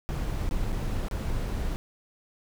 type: noise with dropouts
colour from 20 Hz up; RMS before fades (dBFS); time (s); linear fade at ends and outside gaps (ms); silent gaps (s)
brown; -29; 0.09-1.76; 0; 0.491-0.511 / 0.721-0.726 / 1.084-1.112
effects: none